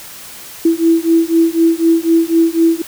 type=beating tone pair; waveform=sine; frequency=328.5 / 332.5 Hz; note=E4 / E4; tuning=-6 / +15 cents; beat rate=4 Hz; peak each=-12 dBFS; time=0.65-2.82 s; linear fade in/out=5 ms; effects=white hiss -33 dBFS RMS until 2.87 s